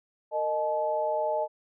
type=tone cluster; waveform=sine; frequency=458.2 / 617 / 860 Hz; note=A#4 / D#5 / A5; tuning=-30 / -15 / -40 cents; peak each=-35 / -27 / -30 dBFS; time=0.31-1.48 s; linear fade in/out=50 ms; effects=none